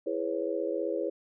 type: chord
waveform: sine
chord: C# minor seventh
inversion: first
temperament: just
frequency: 332.6 / 415.8 / 498.9 / 554.4 Hz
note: E4 / G#4 / B4 / C#5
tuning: +16 / +2 / +17 / 0 cents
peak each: -34 dBFS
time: 0.06-1.1 s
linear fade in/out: 10 ms
effects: none

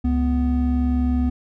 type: tone pair together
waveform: triangle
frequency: 69.6 / 248 Hz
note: C#2 / B3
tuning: +8 / +7 cents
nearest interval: octave + minor seventh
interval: 2199 cents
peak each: -18 dBFS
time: 0.04-1.3 s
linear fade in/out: 10 ms
effects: none

